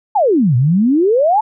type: exponential two-way sweep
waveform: sine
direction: down then up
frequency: 900 to 116.54 to 900 Hz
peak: -9 dBFS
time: 0.15-1.41 s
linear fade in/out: 10 ms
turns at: 0.56 s
effects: none